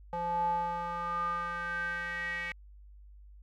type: tone with band-pass filter sweep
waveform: square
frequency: 172.8 Hz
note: F3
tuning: 18 cents flat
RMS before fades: -34 dBFS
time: 0.13-2.52 s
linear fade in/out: 0 ms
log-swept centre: 750 to 2100 Hz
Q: 7.8
effects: added 50 Hz sine -50 dBFS peak until 3.42 s